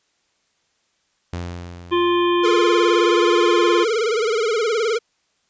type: tone with exponential decay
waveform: sawtooth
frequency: 87.31 Hz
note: F2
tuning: in tune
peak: -21 dBFS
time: 1.33-2.99 s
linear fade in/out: 0 ms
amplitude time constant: 360 ms
type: harmonic tone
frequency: 349.2 Hz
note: F4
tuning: in tune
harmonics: 1 / 3 / 5 / 7 / 9 / 10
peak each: -16 / -21 / -32 / -31 / -29 / -37 dBFS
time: 1.91-3.85 s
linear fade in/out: 20 ms
type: tone with vibrato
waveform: square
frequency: 447.6 Hz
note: A4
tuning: 30 cents sharp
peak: -18 dBFS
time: 2.43-4.99 s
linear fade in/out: 20 ms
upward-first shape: sine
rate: 19 Hz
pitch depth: 120 cents each way
effects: white hiss -66 dBFS RMS until 5.49 s + resampled to 16000 Hz